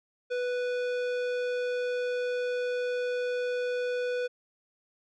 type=tone with tanh clipping; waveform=sine; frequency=493.9 Hz; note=B4; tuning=in tune; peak=-30 dBFS; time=0.3-4.28 s; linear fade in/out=20 ms; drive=16 dB; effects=none